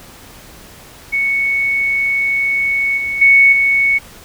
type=tone with level steps; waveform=sine; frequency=2217 Hz; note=C#7; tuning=in tune; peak=-13 / -17 / -5 / -10 dBFS; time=1.12-3.99 s; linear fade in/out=20 ms; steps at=2.97 / 3.21 / 3.52 s; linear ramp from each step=10 ms; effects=pink hiss -39 dBFS RMS until 4.24 s